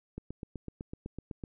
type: click train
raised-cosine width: 3 ms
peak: -26 dBFS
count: 11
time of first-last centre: 0.18-1.438 s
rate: 7.95 Hz
effects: none